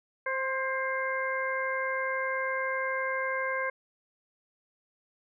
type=harmonic tone with a mistuned harmonic; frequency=526 Hz; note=C5; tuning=9 cents sharp; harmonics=1 / 2 / 3 / 4; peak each=-33 / -34 / -33 / -35 dBFS; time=0.26-3.7 s; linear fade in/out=5 ms; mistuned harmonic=3; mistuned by=+22 cents; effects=none